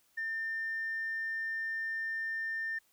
sine tone, 1800 Hz, A6, 39 cents sharp, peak -32 dBFS, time 0.17-2.79 s, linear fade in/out 10 ms, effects tanh soft clip ceiling -29 dBFS + white hiss -70 dBFS RMS until 2.92 s

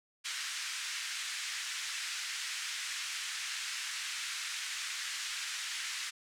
pink band-pass noise, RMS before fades -39 dBFS, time 0.24-6.11 s, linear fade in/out 20 ms, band 1600 to 8400 Hz, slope 24 dB/octave, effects none

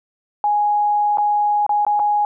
sine tone with dropouts, 830.6 Hz, G#5, in tune, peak -14 dBFS, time 0.44-2.25 s, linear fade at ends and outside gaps 1 ms, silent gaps 1.173-1.183 / 1.665-1.693 / 1.85-1.866 / 1.994-1.998 s, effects none

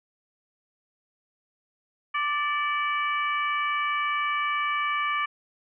harmonic tone with a mistuned harmonic, 587.3 Hz, D5, in tune, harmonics 2 / 3 / 4 / 5, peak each -26 / -32 / -30 / -37 dBFS, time 2.14-5.26 s, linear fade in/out 10 ms, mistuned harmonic 4, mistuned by -33 cents, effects none

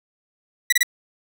sawtooth tone bursts, 1956 Hz, B6, 17 cents flat, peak -10 dBFS, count 3, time 0.7-0.831 s, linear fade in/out 5 ms, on 25 ms, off 28 ms, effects none

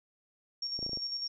sine tone with tremolo, 5530 Hz, F8, 18 cents flat, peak -32 dBFS, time 0.62-1.28 s, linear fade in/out 5 ms, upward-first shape square, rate 10 Hz, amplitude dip 40%
clicks, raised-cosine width 2 ms, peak -30 dBFS, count 6, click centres 0.791 / 0.828 / 0.864 / 0.894 / 0.932 / 0.973 s
effects none

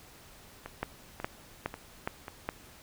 two click trains, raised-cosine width 0.5 ms, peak -16 / -24 dBFS, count 5 / 4, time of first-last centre 0.83-2.49 / 0.66-2.282 s, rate 2.41 / 1.85 Hz, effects pink hiss -54 dBFS RMS until 2.82 s

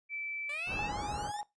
sine tone with pitch glide, 2320 to 2634 Hz, D7 to E7, -22 to -2 cents, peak -35 dBFS, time 0.09-0.9 s, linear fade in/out 50 ms, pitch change +220 cents, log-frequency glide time 0.52-0.64 s
10% pulse exponential sweep, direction up, 570 to 1870 Hz, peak -36 dBFS, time 0.49-1.41 s, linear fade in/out 5 ms
pink low-pass noise, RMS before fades -41 dBFS, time 0.66-1.32 s, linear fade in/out 50 ms, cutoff 1600 Hz, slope 48 dB/octave
sine tone with tremolo, 830.6 Hz, G#5, in tune, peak -34 dBFS, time 0.79-1.43 s, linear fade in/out 0 ms, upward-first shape square, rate 20 Hz, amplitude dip 45%
effects noise-tail reverb RT60 0.2 s tail -19 dB re dry + resampled to 22050 Hz

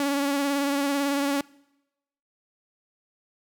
sawtooth tone with vibrato, 281.2 Hz, C#4, 25 cents sharp, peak -19 dBFS, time 0-1.41 s, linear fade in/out 2 ms, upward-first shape sine, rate 18 Hz, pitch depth 32 cents each way, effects noise-tail reverb RT60 0.9 s tail -23 dB re dry

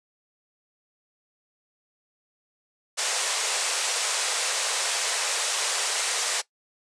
white band-pass noise, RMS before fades -27 dBFS, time 2.97-6.42 s, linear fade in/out 20 ms, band 430 to 9100 Hz, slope 48 dB/octave, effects noise-tail reverb RT60 0.1 s tail -18 dB re dry

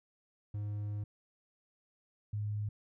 triangle / sine tone pair in turn, 103.8 / 104.7 Hz, G#2 / G#2, 0 / +15 cents, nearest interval unison, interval 15 cents, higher second, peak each -33 / -33 dBFS, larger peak neither, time 0.54-1.04 / 2.33-2.69 s, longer first, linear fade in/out 5 ms, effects none

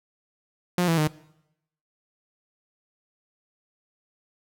sawtooth tone with pitch steps, 178 / 165.12 / 153.18 Hz, F3 / E3 / D#3, +33 / +3 / -27 cents, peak -16 dBFS, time 0.78-1.074 s, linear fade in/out 2 ms, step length 98 ms, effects noise-tail reverb RT60 0.8 s tail -21 dB re dry

